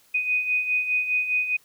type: beating tone pair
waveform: sine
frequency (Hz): 2489 / 2493.9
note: D#7 / D#7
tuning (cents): 0 / +3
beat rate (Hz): 4.9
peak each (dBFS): -29 / -22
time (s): 0.14-1.57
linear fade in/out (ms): 10
effects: white hiss -59 dBFS RMS until 1.64 s